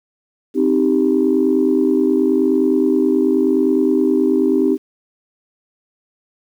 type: chord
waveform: sine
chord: C minor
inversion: none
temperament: equal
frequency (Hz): 261.6 / 311.1 / 392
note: C4 / Eb4 / G4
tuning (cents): 0 / 0 / 0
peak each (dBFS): -16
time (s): 0.54-4.78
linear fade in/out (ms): 50
effects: tanh soft clip ceiling -4 dBFS + 8-bit